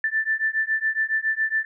sine beating tone pair, 1763 / 1770.2 Hz, A6 / A6, +3 / +10 cents, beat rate 7.2 Hz, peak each -24 dBFS, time 0.04-1.65 s, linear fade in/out 2 ms, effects none

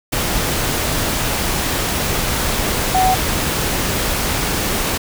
sine tone in noise, 749 Hz, F#5, 21 cents sharp, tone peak -12 dBFS, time 2.94-3.15 s, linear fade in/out 10 ms, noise pink, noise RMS -19 dBFS, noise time 0.12-4.98 s, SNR +4 dB, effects none

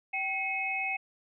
sine tone cluster, 770 / 2176 / 2546 Hz, G5 / C#7 / D#7, -31 / -33 / +39 cents, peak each -36 / -34 / -32 dBFS, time 0.13-0.97 s, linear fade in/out 10 ms, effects none

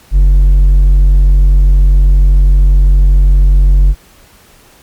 sine tone with hard clipping, 46.25 Hz, F#1, in tune, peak -4 dBFS, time 0.11-3.95 s, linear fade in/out 50 ms, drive 3 dB, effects pink hiss -43 dBFS RMS until 4.82 s + MP3 96 kbps

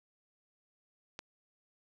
click, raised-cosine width 0.2 ms, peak -24 dBFS, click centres 1.191 s, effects none

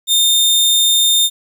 sawtooth tone, 3633 Hz, A#7, 45 cents flat, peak -7 dBFS, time 0.07-1.3 s, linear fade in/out 50 ms, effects 8-bit

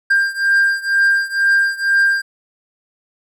triangle beating tone pair, 1593 / 1595.1 Hz, G6 / G6, +27 / +30 cents, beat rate 2.1 Hz, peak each -13 / -15 dBFS, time 0.1-2.22 s, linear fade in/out 10 ms, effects none

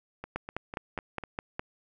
two click trains, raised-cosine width 0.5 ms, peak -17 / -23 dBFS, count 7 / 5, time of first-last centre 0.36-1.595 / 0.24-1.238 s, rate 4.86 / 4.01 Hz, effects none

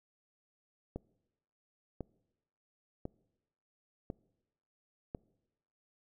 click train, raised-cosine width 2 ms, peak -25 dBFS, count 5, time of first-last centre 0.96-5.148 s, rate 0.955 Hz, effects noise-tail reverb RT60 1.0 s tail -24 dB re dry

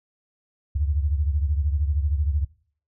sine beating tone pair, 71.5 / 84.5 Hz, D2 / E2, -46 / +43 cents, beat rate 13 Hz, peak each -21 / -27 dBFS, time 0.75-2.45 s, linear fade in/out 10 ms, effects noise-tail reverb RT60 0.5 s tail -22 dB re dry

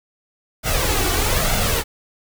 pink noise with flanger, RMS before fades -19 dBFS, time 0.63-1.84 s, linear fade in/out 50 ms, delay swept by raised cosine 1.4 to 2.7 ms, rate 1.1 Hz, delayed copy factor +0.6, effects none

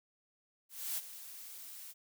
blue noise with ADSR envelope, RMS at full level -36 dBFS, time 0.69-1.94 s, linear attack 280 ms, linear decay 36 ms, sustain -13 dB, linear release 34 ms, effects none

